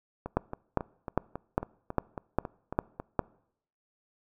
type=two click trains; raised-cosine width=1 ms; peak=-10 / -21 dBFS; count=8 / 11; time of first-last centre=0.37-3.193 / 0.26-3 s; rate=2.48 / 3.65 Hz; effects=noise-tail reverb RT60 0.7 s tail -24 dB re dry